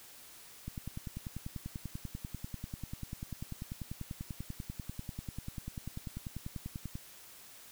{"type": "click train", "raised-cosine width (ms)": 5, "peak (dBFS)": -27, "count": 65, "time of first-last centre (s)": [0.68, 6.955], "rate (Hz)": 10.2, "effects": ["white hiss -54 dBFS RMS until 7.71 s"]}